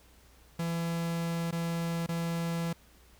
45% pulse tone with dropouts, 167.7 Hz, E3, 30 cents sharp, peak -30 dBFS, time 0.59-2.73 s, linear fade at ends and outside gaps 5 ms, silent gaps 1.511-1.525 / 2.064-2.088 s, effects added 60 Hz sine -59 dBFS peak until 3.19 s + pink hiss -61 dBFS RMS until 3.19 s

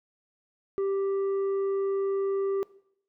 triangle tone with tanh clipping, 392 Hz, G4, in tune, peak -26 dBFS, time 0.78-2.63 s, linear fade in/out 0 ms, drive 9 dB, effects noise-tail reverb RT60 0.7 s tail -20 dB re dry

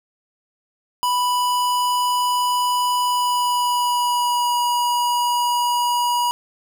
square tone with pitch glide, 987 to 967.2 Hz, B5 to B5, -1 to -36 cents, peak -18 dBFS, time 1.03-6.31 s, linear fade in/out 0 ms, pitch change -35 cents, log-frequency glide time 3.02-4.56 s, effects none

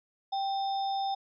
sine tone with sample-and-hold, 784 Hz, G5, in tune, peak -28 dBFS, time 0.32-1.15 s, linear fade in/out 10 ms, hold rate 4410 Hz, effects resampled to 16000 Hz

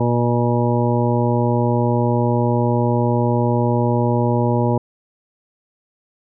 harmonic tone, 120 Hz, B2, 49 cents flat, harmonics 1 / 2 / 3 / 4 / 5 / 7 / 8, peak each -18 / -21 / -23 / -24 / -25 / -26 / -27 dBFS, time 0-4.78 s, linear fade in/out 5 ms, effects none

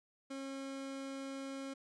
30% pulse tone, 271.3 Hz, C#4, 37 cents flat, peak -39 dBFS, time 0.3-1.74 s, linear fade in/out 10 ms, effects resampled to 22050 Hz

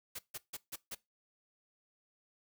white noise bursts, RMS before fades -42 dBFS, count 5, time 0.15-0.95 s, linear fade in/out 10 ms, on 40 ms, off 150 ms, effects noise-tail reverb RT60 0.2 s tail -20 dB re dry

